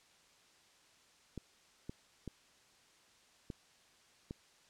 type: clicks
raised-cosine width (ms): 3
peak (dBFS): -29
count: 5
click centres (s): 1.377 / 1.895 / 2.277 / 3.502 / 4.309
effects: white hiss -66 dBFS RMS until 4.69 s + low-pass 7000 Hz 12 dB/octave